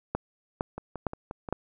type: two click trains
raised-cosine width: 1 ms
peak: -13 / -22 dBFS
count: 4 / 5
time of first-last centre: 0.15-1.526 / 0.78-1.488 s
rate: 2.18 / 5.65 Hz
effects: none